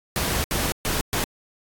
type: noise bursts at uneven times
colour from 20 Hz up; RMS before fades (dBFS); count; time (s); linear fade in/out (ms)
pink; -24; 4; 0.16-0.44 / 0.51-0.72 / 0.85-1.01 / 1.13-1.24; 0
effects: AAC 64 kbps